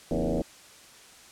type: tone with frequency modulation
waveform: sine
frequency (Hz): 147.6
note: D3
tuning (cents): +9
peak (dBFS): -24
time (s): 0.11-0.42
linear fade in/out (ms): 2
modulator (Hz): 80.5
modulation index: 6.1
effects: white hiss -51 dBFS RMS until 1.31 s + low-pass 9000 Hz 12 dB/octave